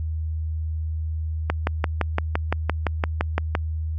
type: click train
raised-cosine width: 0.5 ms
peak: -6 dBFS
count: 13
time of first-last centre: 1.5-3.551 s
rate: 5.85 Hz
effects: added 79 Hz sine -24 dBFS peak until 3.98 s